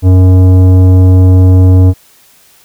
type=tone with tanh clipping; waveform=sine; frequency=92.5 Hz; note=F#2; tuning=in tune; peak=-3 dBFS; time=0.02-1.94 s; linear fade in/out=50 ms; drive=13 dB; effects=white hiss -44 dBFS RMS until 2.64 s